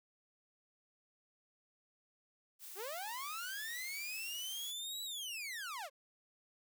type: noise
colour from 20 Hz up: blue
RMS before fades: -50 dBFS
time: 2.59-4.74 s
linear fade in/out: 50 ms
type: linear two-way sweep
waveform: sawtooth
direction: up then down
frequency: 349.2 to 3951 to 502 Hz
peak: -38 dBFS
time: 2.75-5.9 s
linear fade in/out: 50 ms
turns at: 5.03 s
effects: none